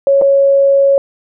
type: tone with dropouts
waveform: sine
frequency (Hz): 553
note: C#5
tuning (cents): -4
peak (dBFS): -6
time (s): 0.07-0.98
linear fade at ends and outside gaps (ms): 1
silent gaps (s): 0.214-0.22
effects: none